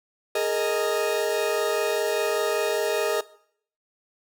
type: chord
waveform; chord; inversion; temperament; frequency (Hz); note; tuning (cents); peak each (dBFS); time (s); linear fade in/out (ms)
40% pulse; Ab suspended second; none; equal with one note detuned; 415.3 / 460.3 / 622.3; Ab4 / Bb4 / Eb5; 0 / -22 / 0; -26 / -26 / -26; 0.35-3.21; 5
effects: noise-tail reverb RT60 0.6 s tail -18 dB re dry